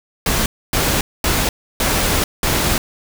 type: noise bursts at uneven times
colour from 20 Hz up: pink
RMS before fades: -17 dBFS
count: 5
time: 0.26-0.46 / 0.73-1.01 / 1.24-1.49 / 1.8-2.24 / 2.43-2.78 s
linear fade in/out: 2 ms
effects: none